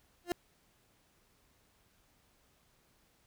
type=tone with exponential growth; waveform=30% pulse; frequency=350 Hz; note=F4; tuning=4 cents sharp; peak=-25 dBFS; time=0.24-0.32 s; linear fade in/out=0 ms; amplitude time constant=16 ms; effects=pink hiss -70 dBFS RMS until 3.26 s